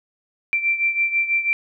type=beating tone pair; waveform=sine; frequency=2349 / 2355.1 Hz; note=D7 / D7; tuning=0 / +4 cents; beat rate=6.1 Hz; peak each=-19 / -24 dBFS; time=0.53-1.53 s; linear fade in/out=0 ms; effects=none